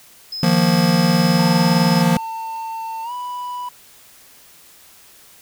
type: tone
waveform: sine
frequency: 5100 Hz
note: D#8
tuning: 42 cents sharp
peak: -25 dBFS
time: 0.32-2.02 s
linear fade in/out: 5 ms
type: chord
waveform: square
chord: Eb suspended second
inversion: none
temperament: just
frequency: 155.56 / 175.01 / 233.3 Hz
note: Eb3 / F3 / Bb3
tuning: 0 / +4 / +2 cents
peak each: -21 / -16 / -20 dBFS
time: 0.43-2.17 s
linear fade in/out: 2 ms
type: tone with pitch glide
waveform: triangle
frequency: 899 to 986 Hz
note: A5 to B5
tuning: +37 to -3 cents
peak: -23 dBFS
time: 1.39-3.69 s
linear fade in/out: 5 ms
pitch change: +160 cents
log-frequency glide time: 3.03-3.12 s
effects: white hiss -47 dBFS RMS until 5.41 s